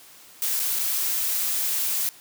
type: noise with dropouts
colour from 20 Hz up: blue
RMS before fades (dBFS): -25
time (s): 0.42-2.09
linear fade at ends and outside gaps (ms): 0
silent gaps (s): 0.594-0.599 / 0.789-0.793
effects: white hiss -49 dBFS RMS until 2.2 s + high-pass 100 Hz 12 dB/octave